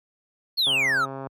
triangle exponential sweep, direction down, 4435 to 1220 Hz, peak -18 dBFS, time 0.57-1.06 s, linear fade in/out 20 ms
click train, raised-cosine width 1 ms, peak -21 dBFS, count 82, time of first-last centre 0.67-1.27 s, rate 135 Hz
effects high-pass 80 Hz 12 dB/octave

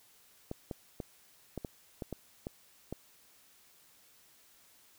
clicks, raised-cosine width 2 ms, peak -24 dBFS, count 9, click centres 0.514 / 0.712 / 1.002 / 1.577 / 1.648 / 2.022 / 2.127 / 2.469 / 2.926 s, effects white hiss -63 dBFS RMS until 4.98 s

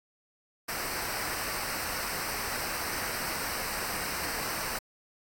pink noise with comb filter, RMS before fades -34 dBFS, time 0.68-4.79 s, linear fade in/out 10 ms, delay 0.29 ms, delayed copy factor -0.7, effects AAC 64 kbps

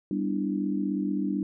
sine chord, E minor seventh, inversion first, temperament equal, 196 / 246.9 / 293.7 / 329.6 Hz, G3 / B3 / D4 / E4, 0 / 0 / 0 / 0 cents, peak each -29 / -35 / -29 / -35 dBFS, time 0.11-1.43 s, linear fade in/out 2 ms, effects none

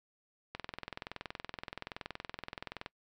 click train, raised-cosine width 0.3 ms, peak -23 dBFS, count 50, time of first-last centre 0.55-2.861 s, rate 21.2 Hz, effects noise-tail reverb RT60 0.1 s tail -24 dB re dry

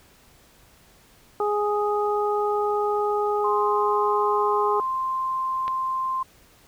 harmonic tone, 415.3 Hz, G#4, in tune, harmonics 1 / 2 / 3, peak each -23 / -26 / -28 dBFS, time 1.4-4.8 s, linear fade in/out 2 ms
sine tone, 1046.5 Hz, C6, in tune, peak -23 dBFS, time 3.44-6.23 s, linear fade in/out 5 ms
click, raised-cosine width 0.3 ms, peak -18 dBFS, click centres 5.68 s
effects pink hiss -55 dBFS RMS until 6.67 s

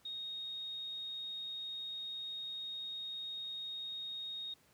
sine tone, 3729 Hz, A#7, in tune, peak -40 dBFS, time 0.05-4.54 s, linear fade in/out 5 ms, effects pink hiss -68 dBFS RMS until 4.73 s + high-pass 80 Hz 12 dB/octave

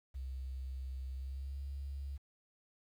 sine tone with pitch glide, 65.41 to 69.3 Hz, C2 to C#2, 0 to 0 cents, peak -39 dBFS, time 0.14-2.18 s, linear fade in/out 20 ms, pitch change +100 cents, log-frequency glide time 1.14-1.61 s, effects 11-bit

